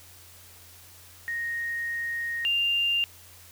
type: tone pair in turn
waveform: sine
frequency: 1864.7 / 2794 Hz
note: A#6 / F7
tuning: 0 / 0 cents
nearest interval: perfect fifth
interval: 700 cents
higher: second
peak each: -28 / -22 dBFS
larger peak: second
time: 1.28-2.45 / 2.45-3.04 s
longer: first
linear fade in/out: 0 ms
effects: added 88 Hz sine -55 dBFS peak until 3.51 s + white hiss -51 dBFS RMS until 3.51 s